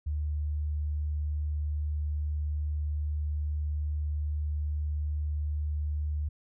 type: tone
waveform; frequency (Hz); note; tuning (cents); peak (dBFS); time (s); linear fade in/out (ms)
sine; 74.8; D2; +32; -28; 0.06-6.29; 10
effects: none